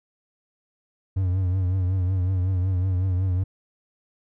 triangle tone with vibrato, 92.5 Hz, F#2, in tune, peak -18 dBFS, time 1.16-3.44 s, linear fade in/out 10 ms, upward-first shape triangle, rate 5.4 Hz, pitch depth 77 cents each way, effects none

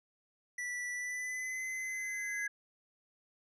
square tone with pitch glide, 1963 to 2044 Hz, B6 to C7, -11 to -41 cents, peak -37 dBFS, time 0.58-2.47 s, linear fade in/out 5 ms, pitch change +70 cents, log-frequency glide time 0.92-1.63 s
sine tone with exponential growth, 1661.2 Hz, G#6, in tune, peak -35 dBFS, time 1.56-2.48 s, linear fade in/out 5 ms, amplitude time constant 200 ms
effects resampled to 22050 Hz

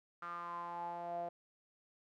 sawtooth tone with band-pass filter sweep, 172.6 Hz, F3, 20 cents flat, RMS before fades -43 dBFS, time 0.22-1.29 s, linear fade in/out 5 ms, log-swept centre 1300 to 640 Hz, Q 8.5, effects none

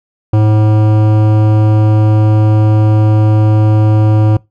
sine tone with hard clipping, 107.4 Hz, A2, 41 cents flat, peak -8 dBFS, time 0.33-4.37 s, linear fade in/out 5 ms, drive 15 dB, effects noise-tail reverb RT60 0.2 s tail -23 dB re dry

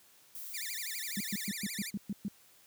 violet noise, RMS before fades -44 dBFS, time 0.35-1.48 s, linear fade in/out 2 ms
10% pulse tone with vibrato, 2051 Hz, C7, 35 cents flat, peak -29 dBFS, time 0.53-1.91 s, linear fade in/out 20 ms, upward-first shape sine, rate 12 Hz, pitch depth 290 cents each way
sine tone bursts, 202 Hz, G#3, 48 cents flat, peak -32 dBFS, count 8, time 1.17-2.282 s, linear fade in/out 2 ms, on 34 ms, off 120 ms
effects white hiss -62 dBFS RMS until 2.66 s + high-pass 60 Hz 12 dB/octave

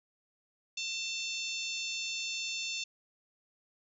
harmonic tone with a mistuned harmonic, 893 Hz, A5, 25 cents sharp, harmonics 3 / 4 / 5 / 6 / 7 / 8, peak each -38 / -40 / -42 / -44 / -45 / -46 dBFS, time 0.77-2.84 s, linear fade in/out 5 ms, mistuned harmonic 5, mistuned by -32 cents, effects none

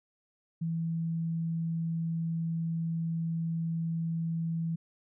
sine tone, 164.81 Hz, E3, in tune, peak -29 dBFS, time 0.61-4.76 s, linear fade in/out 10 ms, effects none

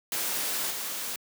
white noise with level steps, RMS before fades -30 / -34 dBFS, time 0.12-1.16 s, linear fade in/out 2 ms, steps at 0.7 s, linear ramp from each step 10 ms, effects high-pass 200 Hz 12 dB/octave

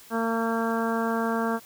harmonic tone, 227.7 Hz, A#3, 40 cents flat, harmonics 1 / 2 / 3 / 4 / 5 / 6 / 7, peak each -27 / -30 / -32 / -33 / -34 / -35 / -35 dBFS, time 0.1-1.6 s, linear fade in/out 50 ms, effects white hiss -50 dBFS RMS until 1.65 s

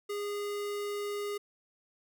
square tone, 410.1 Hz, G#4, 22 cents flat, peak -34 dBFS, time 0.09-1.38 s, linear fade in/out 10 ms, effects none

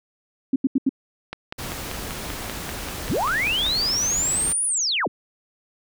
sine tone bursts, 267 Hz, C4, 35 cents sharp, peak -15 dBFS, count 4, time 0.53-0.893 s, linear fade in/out 5 ms, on 30 ms, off 81 ms
click train, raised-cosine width 0.3 ms, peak -14 dBFS, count 13, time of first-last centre 1.33-3.665 s, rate 5.14 Hz
pink noise, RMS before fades -32 dBFS, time 1.58-4.53 s, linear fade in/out 10 ms
sine linear two-way sweep, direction up then down, 36.71 to 9956 to 36.71 Hz, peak -20 dBFS, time 3.09-5.08 s, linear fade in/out 10 ms, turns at 4.66 s
effects none

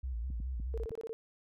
sine tone with vibrato, 60.6 Hz, B1, 32 cents flat, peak -34 dBFS, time 0.03-0.86 s, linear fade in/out 10 ms, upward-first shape square, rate 4.8 Hz, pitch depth 110 cents each way
clicks, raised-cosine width 5 ms, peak -32 dBFS, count 4, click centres 0.303 / 0.402 / 0.6 / 0.908 s
sine tone bursts, 450 Hz, A4, 39 cents sharp, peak -37 dBFS, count 7, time 0.74-1.13 s, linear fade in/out 0 ms, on 36 ms, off 23 ms
effects none

